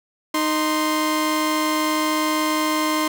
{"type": "tone pair together", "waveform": "sawtooth", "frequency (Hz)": [309.4, 1046.5], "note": ["D#4", "C6"], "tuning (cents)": [-10, 0], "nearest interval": "octave + major sixth", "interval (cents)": 2110, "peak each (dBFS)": [-17, -19], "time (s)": [0.34, 3.08], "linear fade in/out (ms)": 5, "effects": []}